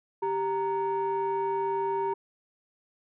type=tone pair together; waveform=sine; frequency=391.7 / 929 Hz; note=G4 / A#5; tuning=-1 / -6 cents; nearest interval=octave + minor third; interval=1495 cents; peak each=-27 dBFS; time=0.22-2.14 s; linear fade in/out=10 ms; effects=tanh soft clip ceiling -22 dBFS